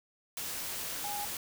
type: tone in noise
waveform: sine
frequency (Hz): 822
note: G#5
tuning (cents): -18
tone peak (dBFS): -37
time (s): 1.04-1.25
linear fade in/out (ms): 2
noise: white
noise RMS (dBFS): -38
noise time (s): 0.37-1.37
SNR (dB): -2
effects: none